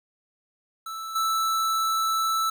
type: tone with level steps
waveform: square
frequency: 1318.5 Hz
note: E6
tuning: in tune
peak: -33 / -23 dBFS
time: 0.86-2.5 s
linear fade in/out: 5 ms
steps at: 1.15 s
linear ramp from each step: 10 ms
effects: 10-bit